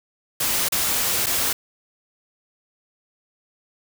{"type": "noise with dropouts", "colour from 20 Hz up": "white", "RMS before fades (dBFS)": -22, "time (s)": [0.4, 1.53], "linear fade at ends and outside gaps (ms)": 5, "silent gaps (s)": [[0.687, 0.721], [1.261, 1.266]], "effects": []}